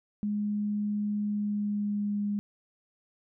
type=tone with pitch glide; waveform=sine; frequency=207.7 to 205.1 Hz; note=G#3 to G#3; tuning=0 to -21 cents; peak=-27 dBFS; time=0.23-2.39 s; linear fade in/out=0 ms; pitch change=-21 cents; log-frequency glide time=1.23-2.23 s; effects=none